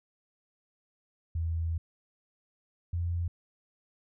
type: tone pair in turn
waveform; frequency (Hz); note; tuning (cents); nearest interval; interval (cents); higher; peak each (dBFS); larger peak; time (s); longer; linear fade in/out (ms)
sine; 82.41 / 86.02; E2 / F2; 0 / -26; minor second; 74; second; -28; neither; 1.35-1.78 / 2.93-3.28; first; 5
effects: none